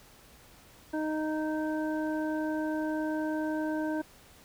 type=harmonic tone; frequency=310 Hz; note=D#4; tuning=6 cents flat; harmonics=1 / 2 / 3 / 5; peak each=-30 / -36 / -40 / -41 dBFS; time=0.93-4.02 s; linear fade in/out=10 ms; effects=pink hiss -56 dBFS RMS until 4.44 s